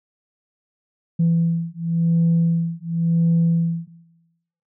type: beating tone pair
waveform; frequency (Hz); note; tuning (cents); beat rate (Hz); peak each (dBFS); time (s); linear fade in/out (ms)
sine; 166.6 / 167.54; E3 / E3; +19 / +28; 0.94; -19; 1.19-3.88; 10
effects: noise-tail reverb RT60 1.0 s tail -17 dB re dry + tanh soft clip ceiling -11 dBFS